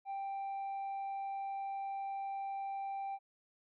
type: tone with tanh clipping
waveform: sine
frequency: 786 Hz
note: G5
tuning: 4 cents sharp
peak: -38 dBFS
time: 0.05-3.19 s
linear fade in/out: 50 ms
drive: 2 dB
effects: none